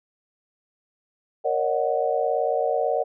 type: chord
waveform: sine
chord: D# minor seventh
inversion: second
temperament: equal with one note detuned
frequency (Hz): 466.2 / 554.4 / 612.6 / 740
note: A#4 / C#5 / D#5 / F#5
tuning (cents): 0 / 0 / -27 / 0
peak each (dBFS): -26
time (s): 1.44-3.04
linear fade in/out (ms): 20
effects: none